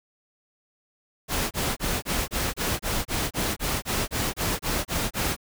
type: noise bursts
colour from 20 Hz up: pink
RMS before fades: -26 dBFS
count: 16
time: 1.28-5.365 s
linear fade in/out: 50 ms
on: 230 ms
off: 27 ms
effects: none